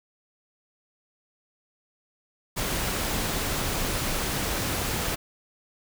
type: noise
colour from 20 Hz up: pink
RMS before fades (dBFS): -28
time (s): 2.56-5.16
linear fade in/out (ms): 20
effects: none